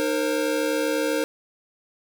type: tone cluster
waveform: square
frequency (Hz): 305.9 / 466 / 534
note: D#4 / A#4 / C5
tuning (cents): -29 / -1 / +35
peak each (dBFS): -27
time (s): 0-1.24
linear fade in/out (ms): 0
effects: none